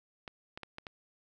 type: clicks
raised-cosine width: 0.3 ms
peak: -26 dBFS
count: 5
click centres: 0.278 / 0.575 / 0.633 / 0.784 / 0.868 s
effects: none